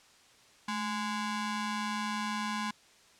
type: ring-modulated tone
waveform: sawtooth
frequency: 622.3 Hz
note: D#5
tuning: in tune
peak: -25 dBFS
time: 0.68-2.71 s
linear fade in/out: 5 ms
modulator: 407 Hz
effects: white hiss -60 dBFS RMS until 3.19 s + low-pass 7000 Hz 12 dB/octave